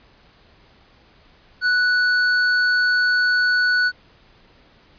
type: tone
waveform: square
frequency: 1480 Hz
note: F#6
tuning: in tune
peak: -16 dBFS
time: 1.61-3.92 s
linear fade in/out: 50 ms
effects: pink hiss -53 dBFS RMS until 4.98 s + resampled to 11025 Hz